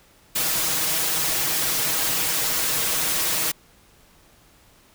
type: noise with comb filter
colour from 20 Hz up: white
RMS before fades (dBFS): -23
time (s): 0.35-3.52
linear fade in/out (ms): 10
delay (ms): 6.3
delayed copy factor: +0.85
effects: pink hiss -55 dBFS RMS until 4.94 s